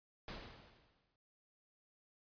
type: noise with exponential decay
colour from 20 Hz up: pink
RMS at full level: -45 dBFS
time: 0.28-1.16 s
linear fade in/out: 2 ms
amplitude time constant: 190 ms
effects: resampled to 11025 Hz